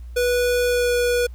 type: tone with pitch glide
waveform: square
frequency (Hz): 490 to 485.8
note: B4 to B4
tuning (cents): -14 to -29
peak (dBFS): -18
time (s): 0.16-1.27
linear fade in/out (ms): 10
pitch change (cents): -15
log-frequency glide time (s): 0.67-0.94
effects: added 60 Hz sine -33 dBFS peak until 1.34 s + pink hiss -60 dBFS RMS until 1.34 s